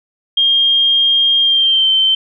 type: tone with pitch glide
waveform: sine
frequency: 3220 to 3103 Hz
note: G7 to G7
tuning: +46 to -18 cents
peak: -9 dBFS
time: 0.37-2.15 s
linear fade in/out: 5 ms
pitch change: -64 cents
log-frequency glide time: 1.4-1.9 s
effects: none